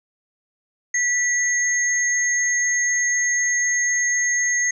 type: tone pair together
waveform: sine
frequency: 1961 / 6457 Hz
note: B6 / G#8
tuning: -13 / -50 cents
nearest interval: octave + major sixth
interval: 2063 cents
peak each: -20 / -21 dBFS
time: 0.94-4.71 s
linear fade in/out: 5 ms
effects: none